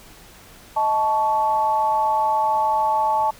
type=tone with amplitude modulation; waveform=sine; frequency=873 Hz; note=A5; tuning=14 cents flat; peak=-13 dBFS; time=0.76-3.31 s; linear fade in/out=10 ms; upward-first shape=sine; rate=244 Hz; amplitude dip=80%; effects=pink hiss -46 dBFS RMS until 3.39 s

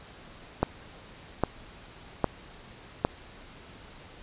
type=click train; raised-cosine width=1 ms; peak=-8 dBFS; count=4; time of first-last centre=0.63-3.049 s; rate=1.24 Hz; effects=pink hiss -49 dBFS RMS until 4.22 s + resampled to 8000 Hz

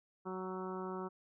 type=harmonic tone with a mistuned harmonic; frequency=186.2 Hz; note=F#3; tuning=11 cents sharp; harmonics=1 / 2 / 3 / 4 / 5 / 6 / 7 / 8; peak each=-44 / -42 / -52 / -51 / -48 / -50 / -49 / -62 dBFS; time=0.25-1.09 s; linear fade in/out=20 ms; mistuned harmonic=7; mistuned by=+16 cents; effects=none

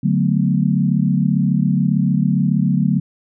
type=chord; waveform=sine; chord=B minor seventh; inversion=first; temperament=equal; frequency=146.83 / 185 / 220 / 246.9 Hz; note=D3 / F#3 / A3 / B3; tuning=0 / 0 / 0 / 0 cents; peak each=-18 / -17 / -20 / -23 dBFS; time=0.03-3 s; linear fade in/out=10 ms; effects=none

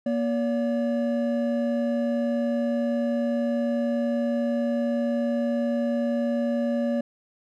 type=tone pair together; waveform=triangle; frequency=237.6 / 571.3 Hz; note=A#3 / D5; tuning=+33 / -48 cents; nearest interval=octave + minor third; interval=1519 cents; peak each=-22 / -25 dBFS; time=0.06-7.01 s; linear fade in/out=5 ms; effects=none

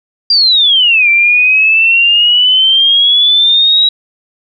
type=exponential two-way sweep; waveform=sine; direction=down then up; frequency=4811 to 2340 to 3872 Hz; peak=-5 dBFS; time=0.3-3.89 s; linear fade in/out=5 ms; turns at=1.09 s; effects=none

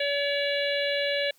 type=harmonic tone; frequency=569 Hz; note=C#5; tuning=45 cents sharp; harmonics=1 / 3 / 4 / 5 / 6 / 7; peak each=-27 / -32 / -33 / -34 / -35 / -35 dBFS; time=0-1.31 s; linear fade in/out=5 ms; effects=white hiss -62 dBFS RMS until 1.38 s + high-pass 100 Hz 12 dB/octave

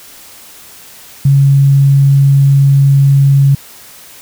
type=tone; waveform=sine; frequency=138.59 Hz; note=C#3; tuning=in tune; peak=-4 dBFS; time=1.25-3.55 s; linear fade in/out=5 ms; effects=white hiss -36 dBFS RMS until 4.21 s

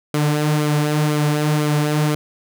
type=tone with flanger; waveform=sawtooth; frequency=150 Hz; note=D3; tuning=37 cents sharp; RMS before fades=-18 dBFS; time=0.14-2.15 s; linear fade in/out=2 ms; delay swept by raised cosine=1.1 to 5.8 ms; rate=2 Hz; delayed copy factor=-0.55; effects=none

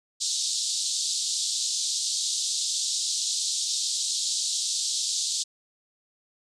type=band-pass noise; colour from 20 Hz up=pink; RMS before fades=-28 dBFS; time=0.2-5.44 s; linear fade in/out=20 ms; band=3700 to 8500 Hz; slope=48 dB/octave; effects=none

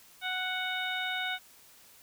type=harmonic tone; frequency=740 Hz; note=F#5; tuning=in tune; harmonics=1 / 2 / 3 / 4 / 5; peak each=-38 / -35 / -37 / -41 / -37 dBFS; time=0.21-1.39 s; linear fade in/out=50 ms; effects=white hiss -57 dBFS RMS until 2.02 s

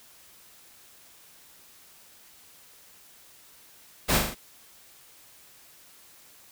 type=noise with echo; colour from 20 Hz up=pink; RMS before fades=-23 dBFS; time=4.08-4.19 s; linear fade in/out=20 ms; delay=40 ms; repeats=4; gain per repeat=-4 dB; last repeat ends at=4.35 s; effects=white hiss -54 dBFS RMS until 6.51 s

